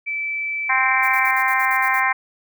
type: tone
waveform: sine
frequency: 2318 Hz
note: D7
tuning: 23 cents flat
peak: -22 dBFS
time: 0.06-1.32 s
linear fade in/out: 20 ms
type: harmonic tone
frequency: 261.6 Hz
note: C4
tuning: in tune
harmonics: 3 / 4 / 5 / 6 / 7 / 8 / 9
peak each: -24 / -21 / -31 / -25 / -23 / -22 / -28 dBFS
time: 0.69-2.13 s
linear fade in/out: 10 ms
type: noise with tremolo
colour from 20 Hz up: violet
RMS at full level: -36 dBFS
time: 1.02-2.03 s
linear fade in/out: 20 ms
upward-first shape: square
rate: 8.7 Hz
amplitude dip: 80%
effects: none